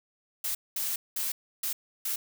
blue noise bursts at uneven times, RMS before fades -31 dBFS, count 5, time 0.44-0.55 / 0.76-0.96 / 1.16-1.32 / 1.63-1.73 / 2.05-2.16 s, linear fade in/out 5 ms, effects none

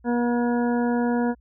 harmonic tone, 240 Hz, B3, 49 cents flat, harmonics 1 / 2 / 3 / 4 / 6 / 7, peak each -21 / -27 / -31 / -33 / -37 / -38 dBFS, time 0.04-1.35 s, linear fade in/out 50 ms, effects added 60 Hz sine -53 dBFS peak until 1.4 s

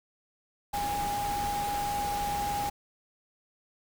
sine tone in noise, 818 Hz, G#5, 26 cents flat, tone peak -29 dBFS, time 0.73-2.7 s, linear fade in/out 10 ms, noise pink, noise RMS -37 dBFS, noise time 0.73-2.7 s, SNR +5 dB, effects none

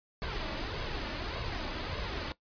pink noise with flanger, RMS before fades -36 dBFS, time 0.22-2.32 s, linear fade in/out 0 ms, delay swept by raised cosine 1.8 to 3.5 ms, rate 1.7 Hz, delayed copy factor +0.5, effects noise-tail reverb RT60 0.1 s tail -18 dB re dry + resampled to 11025 Hz

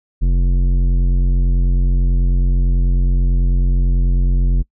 sine tone with tanh clipping, 44.59 Hz, F1, 37 cents sharp, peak -13 dBFS, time 0.21-4.63 s, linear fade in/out 20 ms, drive 12 dB, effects noise-tail reverb RT60 0.1 s tail -25 dB re dry

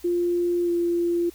sine tone with pitch glide, 349.2 to 344.4 Hz, F4 to F4, 0 to -24 cents, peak -20 dBFS, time 0.04-1.3 s, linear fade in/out 10 ms, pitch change -24 cents, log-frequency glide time 0.64-0.7 s, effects added 60 Hz sine -52 dBFS peak until 1.34 s + white hiss -51 dBFS RMS until 1.34 s

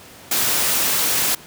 white noise, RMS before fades -19 dBFS, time 0.31-1.35 s, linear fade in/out 5 ms, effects pink hiss -42 dBFS RMS until 1.46 s + high-pass 100 Hz 12 dB/octave

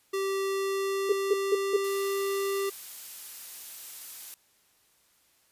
square tone with pitch glide, 389.5 to 394 Hz, G4 to G4, -11 to +9 cents, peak -28 dBFS, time 0.13-2.7 s, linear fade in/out 10 ms, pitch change +20 cents, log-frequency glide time 0.44-1.93 s
sine tone bursts, 415.3 Hz, G#4, in tune, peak -21 dBFS, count 4, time 1.09-1.766 s, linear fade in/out 5 ms, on 34 ms, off 180 ms
blue noise, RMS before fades -41 dBFS, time 1.84-4.34 s, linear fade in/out 0 ms
effects white hiss -66 dBFS RMS until 5.51 s + resampled to 32000 Hz

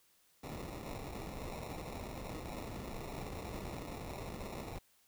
pink noise with sample-and-hold, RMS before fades -44 dBFS, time 0.43-4.79 s, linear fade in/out 10 ms, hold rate 1575 Hz, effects white hiss -70 dBFS RMS until 5.07 s

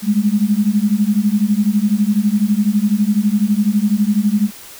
sine beating tone pair, 201.7 / 213.7 Hz, G3 / G#3, +50 / +50 cents, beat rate 12 Hz, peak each -15 dBFS, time 0.02-4.51 s, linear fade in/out 50 ms, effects white hiss -37 dBFS RMS until 4.79 s

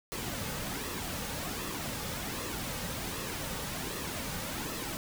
pink noise with flanger, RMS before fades -37 dBFS, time 0.12-4.97 s, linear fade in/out 0 ms, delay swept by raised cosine 1.3 to 3 ms, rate 1.3 Hz, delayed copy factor -0.5, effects none

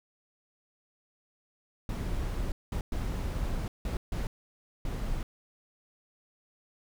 brown noise bursts at uneven times, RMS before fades -32 dBFS, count 6, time 1.89-2.52 / 2.72-2.81 / 2.92-3.68 / 3.85-3.97 / 4.12-4.27 / 4.85-5.23 s, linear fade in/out 2 ms, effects none

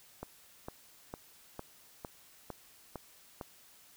click train, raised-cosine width 1 ms, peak -26 dBFS, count 8, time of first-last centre 0.23-3.412 s, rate 2.2 Hz, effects white hiss -60 dBFS RMS until 3.96 s

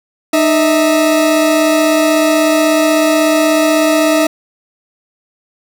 40% pulse tone pair together, 305.6 / 647.5 Hz, D#4 / E5, -31 / -31 cents, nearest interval octave + minor second, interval 1300 cents, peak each -11 dBFS, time 0.33-4.27 s, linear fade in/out 5 ms, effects none

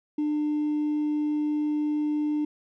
triangle tone with hard clipping, 299.5 Hz, D4, 34 cents sharp, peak -23 dBFS, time 0.18-2.45 s, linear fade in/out 5 ms, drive 2 dB, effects none

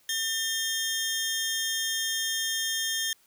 20% pulse tone pair together, 1800 / 3207 Hz, A6 / G7, +39 / +39 cents, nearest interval minor seventh, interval 1000 cents, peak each -26 / -24 dBFS, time 0.09-3.13 s, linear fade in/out 2 ms, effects white hiss -63 dBFS RMS until 3.26 s

